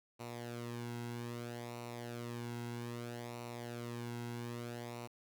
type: tone with flanger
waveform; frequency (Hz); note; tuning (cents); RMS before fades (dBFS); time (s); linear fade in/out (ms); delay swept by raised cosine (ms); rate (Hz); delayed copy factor
sawtooth; 119.1; A#2; +38; -44; 0.19-5.08; 20; 0.6 to 1.7; 0.62; -0.65
effects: 11-bit